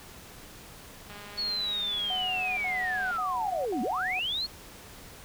click train, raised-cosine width 0.3 ms, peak -30 dBFS, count 425, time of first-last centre 1.1-3.168 s, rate 205 Hz
sine linear two-way sweep, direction down then up, 4415 to 206.9 to 4415 Hz, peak -28 dBFS, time 1.37-4.47 s, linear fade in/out 20 ms, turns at 3.82 s
sine tone bursts, 740 Hz, F#5, in tune, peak -33 dBFS, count 4, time 2.1-4.193 s, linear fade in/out 2 ms, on 470 ms, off 71 ms
effects pink hiss -48 dBFS RMS until 5.24 s

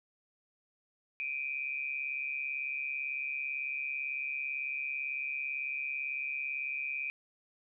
sine tone pair together, 2351 / 2489 Hz, D7 / D#7, +1 / 0 cents, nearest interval minor second, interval 99 cents, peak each -37 / -36 dBFS, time 1.2-7.1 s, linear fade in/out 0 ms, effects none

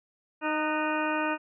harmonic tone with a mistuned harmonic, 308.4 Hz, D#4, 15 cents flat, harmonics 1 / 2 / 3 / 4 / 5 / 6 / 8 / 9, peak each -31 / -33 / -32 / -35 / -34 / -39 / -36 / -42 dBFS, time 0.41-1.38 s, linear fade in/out 50 ms, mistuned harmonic 5, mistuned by -45 cents, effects none

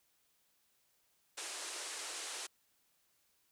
white band-pass noise, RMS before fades -44 dBFS, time 1.37-2.47 s, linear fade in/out 10 ms, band 320 to 9600 Hz, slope 48 dB/octave, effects white hiss -75 dBFS RMS until 3.51 s

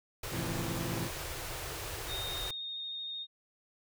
pink band-stop noise, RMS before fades -40 dBFS, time 0.23-2.51 s, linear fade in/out 5 ms, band 150 to 320 Hz, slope 48 dB/octave
25% pulse chord, F major seventh, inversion first, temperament equal with one note detuned, 110 / 133.48 / 164.81 / 174.61 Hz, A2 / C3 / E3 / F3, 0 / +35 / 0 / 0 cents, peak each -37 dBFS, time 0.3-1.1 s, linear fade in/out 50 ms
sine tone with vibrato, 3694 Hz, A#7, 16 cents flat, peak -37 dBFS, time 2.07-3.27 s, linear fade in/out 50 ms, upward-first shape square, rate 13 Hz, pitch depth 9 cents each way
effects none

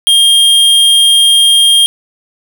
square tone, 3220 Hz, G7, 46 cents sharp, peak -5 dBFS, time 0.07-1.86 s, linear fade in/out 0 ms, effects none

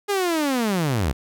sawtooth linear sweep, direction down, 415.3 to 58.27 Hz, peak -16 dBFS, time 0.08-1.13 s, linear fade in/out 20 ms, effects none

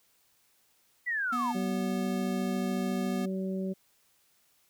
sine linear sweep, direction down, 2000 to 840 Hz, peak -28 dBFS, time 1.06-1.53 s, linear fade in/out 20 ms
square tone, 243.6 Hz, B3, 24 cents flat, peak -33 dBFS, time 1.32-3.26 s, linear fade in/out 10 ms
harmonic tone, 189.6 Hz, F#3, 43 cents sharp, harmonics 1 / 2 / 3, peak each -31 / -37 / -41 dBFS, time 1.54-3.74 s, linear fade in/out 20 ms
effects white hiss -68 dBFS RMS until 4.69 s

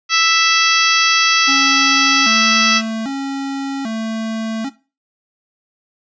harmonic tone, 659.3 Hz, E5, in tune, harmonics 2 / 3 / 4 / 5 / 6 / 7 / 8 / 9, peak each -17 / -20 / -18 / -20 / -24 / -20 / -22 / -22 dBFS, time 0.09-2.82 s, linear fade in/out 50 ms
square tone with vibrato, 246.9 Hz, B3, in tune, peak -21 dBFS, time 1.47-4.7 s, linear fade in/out 20 ms, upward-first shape square, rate 0.63 Hz, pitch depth 180 cents each way
effects noise-tail reverb RT60 0.3 s tail -17 dB re dry + resampled to 16000 Hz

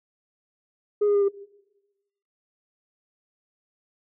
sine tone with pitch steps, 415.3 / 409.6 / 403.9 / 398.4 Hz, G#4 / G#4 / G#4 / G4, 0 / -24 / -48 / +28 cents, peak -16 dBFS, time 1.01-1.286 s, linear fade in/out 10 ms, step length 69 ms, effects noise-tail reverb RT60 1.0 s tail -20 dB re dry + tanh soft clip ceiling -16 dBFS

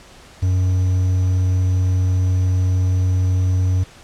triangle tone with quantisation, 92.5 Hz, F#2, in tune, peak -12 dBFS, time 0.42-3.84 s, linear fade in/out 10 ms, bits 7, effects pink hiss -44 dBFS RMS until 4.03 s + low-pass 8000 Hz 12 dB/octave

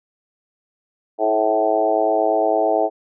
harmonic tone with a mistuned harmonic, 108.8 Hz, A2, 19 cents flat, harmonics 3 / 4 / 5 / 6 / 7 / 8, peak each -25 / -22 / -24 / -19 / -21 / -29 dBFS, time 1.18-2.9 s, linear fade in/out 50 ms, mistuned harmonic 4, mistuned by -15 cents, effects none

